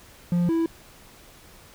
triangle tone pair in turn, 174.61 / 329.6 Hz, F3 / E4, 0 / 0 cents, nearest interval major seventh, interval 1100 cents, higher second, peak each -17 / -18 dBFS, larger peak first, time 0.32-0.49 / 0.49-0.66 s, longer neither, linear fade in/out 2 ms, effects pink hiss -50 dBFS RMS until 1.74 s

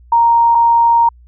sine tone pair in turn, 932.3 / 932.3 Hz, A#5 / A#5, 0 / 0 cents, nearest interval unison, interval 0 cents, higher neither, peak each -7 dBFS, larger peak neither, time 0.12-0.55 / 0.55-1.09 s, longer second, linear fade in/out 5 ms, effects added 60 Hz sine -40 dBFS peak until 1.27 s

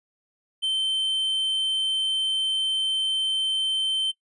triangle tone, 3098 Hz, G7, 21 cents flat, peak -20 dBFS, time 0.62-4.12 s, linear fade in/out 20 ms, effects noise-tail reverb RT60 0.1 s tail -20 dB re dry + resampled to 24000 Hz

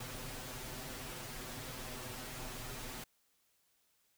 pink noise with comb filter, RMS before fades -45 dBFS, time 0-3.04 s, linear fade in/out 5 ms, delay 7.9 ms, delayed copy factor +1, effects white hiss -75 dBFS RMS until 4.17 s

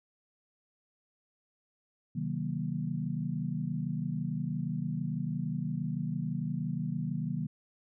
sine chord, C half-diminished seventh, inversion none, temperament just, 130.81 / 156.98 / 188.37 / 235.5 Hz, C3 / Eb3 / Gb3 / Bb3, 0 / +16 / +31 / +18 cents, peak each -38 / -34 / -37 / -38 dBFS, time 2.15-7.47 s, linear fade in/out 10 ms, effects none

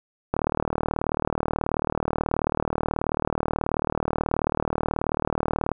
click train, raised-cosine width 1 ms, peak -9 dBFS, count 208, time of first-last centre 0.34-5.717 s, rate 38.5 Hz, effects none

